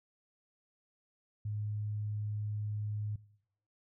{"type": "tone", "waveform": "sine", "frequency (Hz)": 105.2, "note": "G#2", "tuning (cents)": 23, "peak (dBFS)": -34, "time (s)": [1.45, 3.16], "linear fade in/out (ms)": 5, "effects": ["noise-tail reverb RT60 0.7 s tail -20 dB re dry"]}